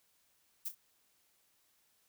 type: noise with echo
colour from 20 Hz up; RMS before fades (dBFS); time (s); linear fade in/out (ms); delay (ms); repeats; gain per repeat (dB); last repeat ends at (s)
violet; -38; 0.65-0.69; 10; 31; 2; -10; 0.752
effects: white hiss -73 dBFS RMS until 2.08 s